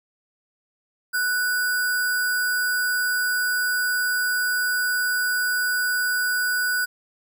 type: tone with sample-and-hold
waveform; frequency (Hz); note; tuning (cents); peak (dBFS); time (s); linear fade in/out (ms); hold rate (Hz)
sine; 1481; F#6; +1; -20; 1.13-6.86; 20; 6300
effects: none